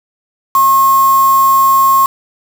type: tone with quantisation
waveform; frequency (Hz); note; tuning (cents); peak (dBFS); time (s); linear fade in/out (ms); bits
sine; 1080; C#6; -45; -6; 0.55-2.06; 2; 3
effects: none